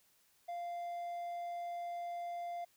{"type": "tone", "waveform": "triangle", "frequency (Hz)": 695, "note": "F5", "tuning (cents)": -9, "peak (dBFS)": -37, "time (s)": [0.48, 2.65], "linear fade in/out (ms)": 10, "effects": ["white hiss -71 dBFS RMS until 2.76 s"]}